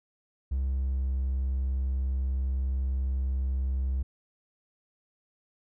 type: tone with pitch glide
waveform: triangle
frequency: 66.5 to 65.77 Hz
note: C2 to C2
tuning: +29 to +10 cents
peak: -23 dBFS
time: 0.51-4.03 s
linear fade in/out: 10 ms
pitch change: -19 cents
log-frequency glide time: 0.62-1.09 s
effects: tanh soft clip ceiling -20 dBFS